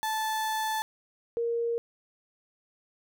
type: tone pair in turn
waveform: 35% pulse / sine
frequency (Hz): 874 / 467.3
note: A5 / A#4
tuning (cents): -12 / +4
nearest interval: major seventh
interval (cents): 1084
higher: first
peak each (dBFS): -26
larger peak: neither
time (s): 0.03-0.82 / 1.37-1.78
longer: first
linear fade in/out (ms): 0
effects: none